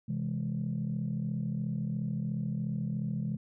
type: chord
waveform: sine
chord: C augmented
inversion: none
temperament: equal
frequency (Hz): 130.81 / 164.81 / 207.7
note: C3 / E3 / G#3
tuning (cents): 0 / 0 / 0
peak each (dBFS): -34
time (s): 0.08-3.37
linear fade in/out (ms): 10
effects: tanh soft clip ceiling -24 dBFS